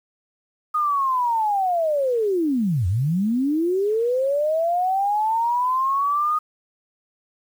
sine linear two-way sweep, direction down then up, 1244.5 to 83.9 to 1244.5 Hz, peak -18 dBFS, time 0.74-6.39 s, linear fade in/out 10 ms, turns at 2.87 s, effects 8-bit

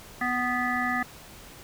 harmonic tone with a mistuned harmonic, 246.9 Hz, B3, in tune, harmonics 1 / 3 / 5 / 7 / 8, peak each -31 / -31 / -31 / -31 / -31 dBFS, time 0.21-1.03 s, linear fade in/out 5 ms, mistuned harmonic 3, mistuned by +19 cents, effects pink hiss -47 dBFS RMS until 1.63 s

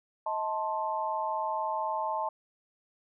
sine chord, A diminished, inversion second, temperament just, 633.6 / 880 / 1056 Hz, Eb5 / A5 / C6, +31 / 0 / +16 cents, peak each -35 / -31 / -35 dBFS, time 0.26-2.29 s, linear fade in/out 5 ms, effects none

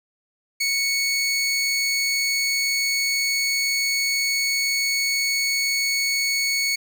20% pulse tone, 2217 Hz, C#7, in tune, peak -15 dBFS, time 0.6-6.76 s, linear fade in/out 10 ms, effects none

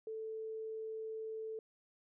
sine tone, 440.9 Hz, A4, 4 cents sharp, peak -40 dBFS, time 0.07-1.59 s, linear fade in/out 2 ms, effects none

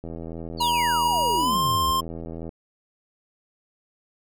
click train, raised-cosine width 2 ms, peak -22 dBFS, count 203, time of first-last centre 0.04-2.491 s, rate 82.4 Hz
sine exponential sweep, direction down, 4700 to 54.7 Hz, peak -28 dBFS, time 0.57-1.95 s, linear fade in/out 50 ms
square tone with pitch glide, 956 to 1054.6 Hz, A#5 to C6, +43 to +13 cents, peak -21 dBFS, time 0.6-2.01 s, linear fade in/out 10 ms, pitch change +170 cents, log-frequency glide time 1.36-1.56 s
effects none

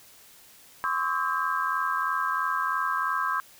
sine tone cluster, 1036 / 1119 / 1287 / 1600 Hz, C6 / C#6 / E6 / G6, -17 / +16 / -42 / +35 cents, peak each -30 dBFS, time 0.84-3.4 s, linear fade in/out 0 ms, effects white hiss -53 dBFS RMS until 3.59 s

